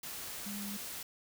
sine tone in noise, 203.5 Hz, G#3, 35 cents flat, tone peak -40 dBFS, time 0.46-0.77 s, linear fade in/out 5 ms, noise white, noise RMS -43 dBFS, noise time 0.03-1.03 s, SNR 0 dB, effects none

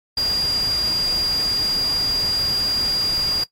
sine tone in noise, 4816 Hz, D8, 43 cents sharp, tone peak -17 dBFS, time 0.17-3.44 s, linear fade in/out 5 ms, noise pink, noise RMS -31 dBFS, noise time 0.17-3.44 s, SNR +11 dB, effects noise-tail reverb RT60 0.1 s tail -18 dB re dry + MP3 64 kbps

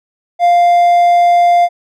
triangle tone, 698.5 Hz, F5, in tune, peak -4 dBFS, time 0.39-1.69 s, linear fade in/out 50 ms, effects none

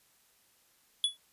square tone with exponential decay, 3402 Hz, G#7, 41 cents sharp, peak -22 dBFS, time 1.04-1.17 s, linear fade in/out 1 ms, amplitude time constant 27 ms, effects white hiss -67 dBFS RMS until 1.32 s + resampled to 32000 Hz

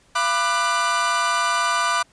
40% pulse tone cluster, 684 / 988 / 1190 / 1487 Hz, F5 / B5 / D6 / F#6, -36 / 0 / +22 / +8 cents, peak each -28 / -24 / -21 / -24 dBFS, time 0.15-2.03 s, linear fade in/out 10 ms, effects pink hiss -57 dBFS RMS until 2.12 s + resampled to 22050 Hz

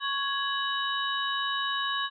sine tone cluster, 1108 / 1664 / 2979 / 3810 Hz, C#6 / G#6 / F#7 / A#7, -1 / +3 / +11 / +37 cents, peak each -31 / -32 / -34 / -34 dBFS, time 0-2.1 s, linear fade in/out 50 ms, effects none

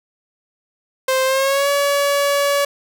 sawtooth tone with pitch glide, 523.3 to 567.4 Hz, C5 to C#5, 0 to +40 cents, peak -11 dBFS, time 1.08-2.65 s, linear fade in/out 5 ms, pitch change +140 cents, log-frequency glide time 1.25-1.69 s, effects none

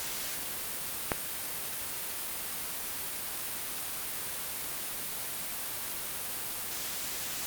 click, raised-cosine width 0.5 ms, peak -10 dBFS, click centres 1.118 s, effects white hiss -36 dBFS RMS until 7.46 s + Opus 48 kbps

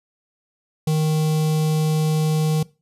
square tone with notch filter, 155.56 Hz, D#3, in tune, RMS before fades -19 dBFS, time 0.87-2.63 s, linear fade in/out 5 ms, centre 1600 Hz, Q 0.61, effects noise-tail reverb RT60 0.3 s tail -21 dB re dry + resampled to 32000 Hz

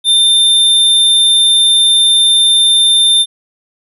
square tone, 3590 Hz, A7, 34 cents sharp, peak -7 dBFS, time 0.04-3.26 s, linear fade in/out 50 ms, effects resampled to 32000 Hz

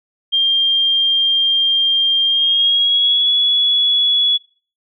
sine tone with pitch glide, 3196 to 3386 Hz, G7 to G#7, +33 to +33 cents, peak -11 dBFS, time 0.32-4.38 s, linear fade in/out 20 ms, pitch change +100 cents, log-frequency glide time 2.25-3.3 s, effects noise-tail reverb RT60 0.4 s tail -20 dB re dry

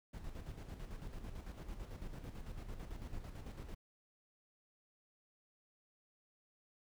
brown noise with tremolo, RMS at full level -45 dBFS, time 0.13-3.75 s, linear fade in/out 10 ms, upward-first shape square, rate 9 Hz, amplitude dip 50%, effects none

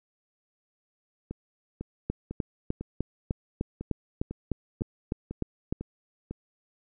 two click trains, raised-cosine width 3 ms, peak -15 / -22 dBFS, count 13 / 11, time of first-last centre 2.1-5.725 / 1.31-6.31 s, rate 3.31 / 2 Hz, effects none

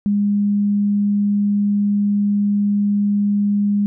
sine tone, 204.1 Hz, G#3, 30 cents flat, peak -14 dBFS, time 0.06-3.86 s, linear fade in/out 0 ms, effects none

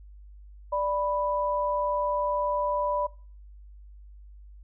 sine tone pair together, 588.8 / 987.8 Hz, D5 / B5, +4 / 0 cents, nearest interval major sixth, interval 896 cents, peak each -27 dBFS, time 0.72-3.07 s, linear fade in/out 10 ms, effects noise-tail reverb RT60 0.4 s tail -21 dB re dry + added 50 Hz sine -45 dBFS peak until 4.63 s

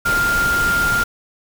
sine tone in noise, 1400 Hz, F6, 4 cents sharp, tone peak -15 dBFS, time 0.05-1.04 s, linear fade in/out 10 ms, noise pink, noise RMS -24 dBFS, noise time 0.05-1.04 s, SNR +6 dB, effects none

